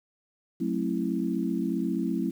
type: chord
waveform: sine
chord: F# half-diminished seventh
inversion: none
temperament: equal with one note detuned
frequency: 185 / 220 / 268.1 / 329.6 Hz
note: F#3 / A3 / C4 / E4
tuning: 0 / 0 / +42 / 0 cents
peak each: -31 dBFS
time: 0.6-2.31 s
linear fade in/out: 10 ms
effects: 9-bit